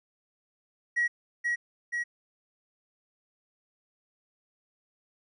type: tone with echo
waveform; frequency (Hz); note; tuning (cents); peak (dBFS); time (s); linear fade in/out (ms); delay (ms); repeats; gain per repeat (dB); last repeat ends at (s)
triangle; 1910; A#6; +42; -20; 0.96-1.08; 20; 480; 2; -3; 2.04
effects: tanh soft clip ceiling -20 dBFS + resampled to 22050 Hz